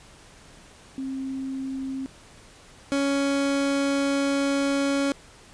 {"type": "tone pair in turn", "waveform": ["sine", "30% pulse"], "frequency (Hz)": [266.5, 278.5], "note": ["C4", "C#4"], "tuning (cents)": [32, 8], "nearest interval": "minor second", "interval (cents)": 76, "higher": "second", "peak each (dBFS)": [-28, -19], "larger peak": "second", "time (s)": [[0.98, 2.06], [2.92, 5.12]], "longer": "second", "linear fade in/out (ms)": 0, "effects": ["pink hiss -50 dBFS RMS until 5.53 s", "resampled to 22050 Hz"]}